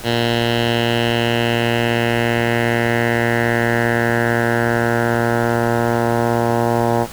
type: tone with low-pass filter sweep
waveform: 10% pulse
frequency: 117.5 Hz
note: A#2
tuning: 14 cents sharp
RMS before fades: -17 dBFS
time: 0.03-7.07 s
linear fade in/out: 50 ms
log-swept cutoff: 3600 to 1000 Hz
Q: 2.9
effects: pink hiss -34 dBFS RMS until 7.12 s